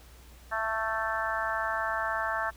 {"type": "harmonic tone with a mistuned harmonic", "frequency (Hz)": 221.8, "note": "A3", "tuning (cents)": 14, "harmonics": [3, 4, 5, 6, 7, 8], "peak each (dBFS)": [-35, -35, -35, -35, -35, -35], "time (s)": [0.51, 2.51], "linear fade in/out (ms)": 20, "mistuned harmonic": 8, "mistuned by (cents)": -16, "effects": ["added 60 Hz sine -50 dBFS peak until 2.56 s", "pink hiss -56 dBFS RMS until 2.56 s"]}